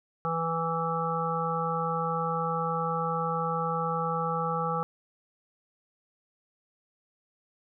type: harmonic tone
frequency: 164.81 Hz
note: E3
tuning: in tune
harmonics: 1 / 3 / 5 / 7 / 8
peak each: -33 / -33 / -33 / -33 / -33 dBFS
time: 0.25-4.83 s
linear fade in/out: 0 ms
effects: none